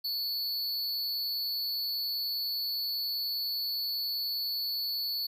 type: tone with amplitude modulation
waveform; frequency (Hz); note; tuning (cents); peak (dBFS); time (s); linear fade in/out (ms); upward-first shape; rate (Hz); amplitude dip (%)
square; 4435; C#8; 0; -28; 0.04-5.27; 10; sine; 281; 65
effects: none